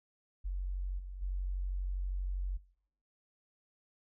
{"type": "tone with level steps", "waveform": "sine", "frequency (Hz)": 46.25, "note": "F#1", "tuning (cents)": 0, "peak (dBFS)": [-33, -40, -32], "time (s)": [0.44, 2.58], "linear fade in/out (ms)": 20, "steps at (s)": [0.98, 1.21], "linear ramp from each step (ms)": 20, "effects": ["noise-tail reverb RT60 0.7 s tail -23 dB re dry"]}